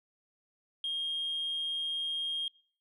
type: tone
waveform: sine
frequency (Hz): 3232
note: G#7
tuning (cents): -48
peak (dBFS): -30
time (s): 0.84-2.48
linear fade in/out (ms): 2
effects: noise-tail reverb RT60 0.5 s tail -25 dB re dry + tanh soft clip ceiling -28 dBFS